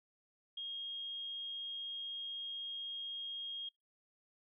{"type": "tone", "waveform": "sine", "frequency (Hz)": 3252, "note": "G#7", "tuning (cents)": -37, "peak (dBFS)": -40, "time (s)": [0.57, 3.69], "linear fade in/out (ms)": 5, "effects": ["noise-tail reverb RT60 0.2 s tail -26 dB re dry"]}